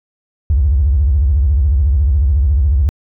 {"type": "tone with vibrato", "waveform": "triangle", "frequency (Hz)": 69.3, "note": "C#2", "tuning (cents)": 0, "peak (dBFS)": -5, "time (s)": [0.5, 2.89], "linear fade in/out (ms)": 0, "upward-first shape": "sine", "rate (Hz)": 14, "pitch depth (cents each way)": 270, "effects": ["tanh soft clip ceiling -7 dBFS"]}